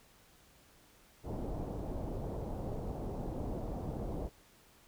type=low-pass noise; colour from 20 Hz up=pink; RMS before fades=-39 dBFS; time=1.23-4.3 s; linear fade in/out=50 ms; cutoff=760 Hz; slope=24 dB/octave; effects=pink hiss -63 dBFS RMS until 4.87 s